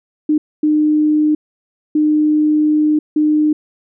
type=tone bursts at uneven times; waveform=sine; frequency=303.8 Hz; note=D#4; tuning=41 cents flat; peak=-10 dBFS; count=4; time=0.29-0.38 / 0.63-1.35 / 1.95-2.99 / 3.16-3.53 s; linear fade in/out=5 ms; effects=none